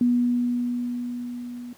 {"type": "tone with level ramp", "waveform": "sine", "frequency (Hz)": 243.4, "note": "B3", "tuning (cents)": -25, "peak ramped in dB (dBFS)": [-16, -34], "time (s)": [0.01, 1.73], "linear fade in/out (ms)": 2, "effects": ["pink hiss -54 dBFS RMS until 1.77 s", "high-pass 80 Hz 12 dB/octave"]}